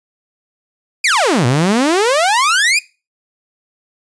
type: exponential two-way sweep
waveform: sawtooth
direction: down then up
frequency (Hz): 2531 to 115.8 to 2531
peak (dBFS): -7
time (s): 1.04-2.79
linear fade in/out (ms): 5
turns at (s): 1.46
effects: noise-tail reverb RT60 0.3 s tail -21 dB re dry + resampled to 22050 Hz